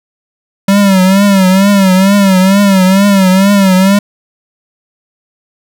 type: tone with vibrato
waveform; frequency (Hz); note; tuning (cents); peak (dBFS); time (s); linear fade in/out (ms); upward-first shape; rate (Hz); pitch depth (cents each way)
square; 193.6; G3; -21; -5; 0.68-3.99; 5; triangle; 2.2; 98
effects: none